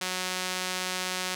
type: tone with band-pass filter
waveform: sawtooth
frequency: 184 Hz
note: F#3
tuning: 9 cents flat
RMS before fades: -32 dBFS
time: 0.01-1.35 s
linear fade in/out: 5 ms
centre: 5100 Hz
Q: 0.52
effects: none